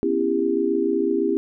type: chord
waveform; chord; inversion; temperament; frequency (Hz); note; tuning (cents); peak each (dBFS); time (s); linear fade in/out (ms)
sine; C# half-diminished seventh; third; just; 249.5 / 277.2 / 332.6 / 399.1; B3 / C#4 / E4 / G4; +18 / 0 / +16 / +31; -27 / -26 / -23 / -22; 0.03-1.37; 0
effects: none